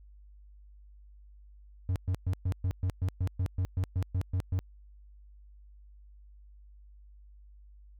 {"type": "tone bursts", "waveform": "triangle", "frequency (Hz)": 91.8, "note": "F#2", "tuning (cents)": -13, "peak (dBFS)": -24, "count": 15, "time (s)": [1.89, 4.59], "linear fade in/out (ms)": 0, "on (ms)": 68, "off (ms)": 120, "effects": ["added 50 Hz sine -51 dBFS peak until 7.99 s"]}